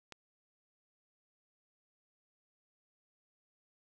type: click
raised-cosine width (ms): 0.2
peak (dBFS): -29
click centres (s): 0.123
effects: none